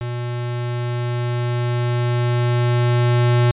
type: tone with level ramp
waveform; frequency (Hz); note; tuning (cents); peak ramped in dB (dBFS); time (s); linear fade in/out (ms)
square; 121; B2; -35; -24 to -13; 0.01-3.51; 0
effects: resampled to 8000 Hz